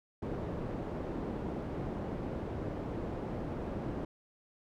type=low-pass noise; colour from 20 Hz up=white; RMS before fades=-38 dBFS; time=0.22-4.05 s; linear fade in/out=5 ms; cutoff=410 Hz; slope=12 dB/octave; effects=none